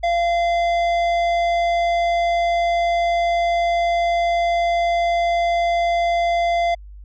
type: tone with tanh clipping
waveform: sine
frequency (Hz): 688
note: F5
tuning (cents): -26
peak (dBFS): -18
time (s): 0.03-6.75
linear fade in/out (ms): 10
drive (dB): 12
effects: added 50 Hz sine -36 dBFS peak until 7.04 s